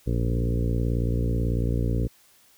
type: harmonic tone with a mistuned harmonic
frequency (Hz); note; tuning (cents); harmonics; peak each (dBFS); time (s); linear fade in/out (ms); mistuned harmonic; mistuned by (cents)
58.27; A#1; 0; 1 / 2 / 3 / 4 / 5 / 6 / 7 / 8 / 9; -25 / -26 / -32 / -34 / -34 / -40 / -37 / -37 / -42; 0.06-2.08; 20; 1; -36
effects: white hiss -58 dBFS RMS until 2.57 s